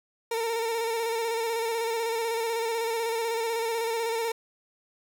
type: tone with vibrato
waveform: 30% pulse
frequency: 457.2 Hz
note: A#4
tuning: 34 cents flat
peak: -24 dBFS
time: 0.31-4.32 s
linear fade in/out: 5 ms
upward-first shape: square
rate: 16 Hz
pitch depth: 32 cents each way
effects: 11-bit